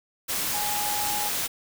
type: tone in noise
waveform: sine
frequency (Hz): 830.6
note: G#5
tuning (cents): 0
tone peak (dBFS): -30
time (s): 0.53-1.3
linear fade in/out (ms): 20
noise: white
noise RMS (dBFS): -28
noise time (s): 0.28-1.48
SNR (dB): -5
effects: none